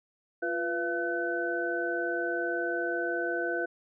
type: tone cluster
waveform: sine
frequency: 347.1 / 492.7 / 681 / 1509 Hz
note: F4 / B4 / F5 / F#6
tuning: -11 / -4 / -44 / +34 cents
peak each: -33 / -35 / -35 / -32 dBFS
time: 0.42-3.66 s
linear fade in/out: 10 ms
effects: none